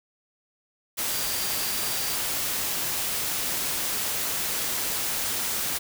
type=tone in noise; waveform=sine; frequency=4719 Hz; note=D8; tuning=7 cents sharp; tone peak=-37 dBFS; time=1.1-2.17 s; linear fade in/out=20 ms; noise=white; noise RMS=-28 dBFS; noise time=0.97-5.79 s; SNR=-12 dB; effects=none